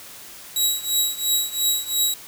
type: tone with tremolo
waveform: 15% pulse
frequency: 3864 Hz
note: B7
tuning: 39 cents flat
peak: -9 dBFS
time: 0.56-2.14 s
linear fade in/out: 2 ms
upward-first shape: triangle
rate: 2.9 Hz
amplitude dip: 90%
effects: white hiss -41 dBFS RMS until 2.27 s